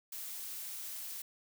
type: noise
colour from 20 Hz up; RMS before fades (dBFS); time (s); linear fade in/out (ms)
blue; -43; 0.12-1.22; 5
effects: none